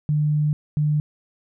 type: tone pair in turn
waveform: sine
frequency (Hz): 150 / 150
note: D3 / D3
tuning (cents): +37 / +37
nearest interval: unison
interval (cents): 0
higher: neither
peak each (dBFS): -17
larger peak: neither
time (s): 0.09-0.53 / 0.77-1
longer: first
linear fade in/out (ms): 0
effects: none